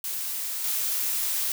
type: noise with level steps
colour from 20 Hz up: blue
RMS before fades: -31 / -27 dBFS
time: 0.04-1.52 s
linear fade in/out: 2 ms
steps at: 0.64 s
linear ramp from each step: 2 ms
effects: none